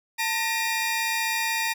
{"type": "tone cluster", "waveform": "sawtooth", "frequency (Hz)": [899, 1894, 2411], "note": ["A5", "A#6", "D7"], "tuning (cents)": [37, 27, 45], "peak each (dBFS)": -25, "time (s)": [0.18, 1.74], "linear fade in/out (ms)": 20, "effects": []}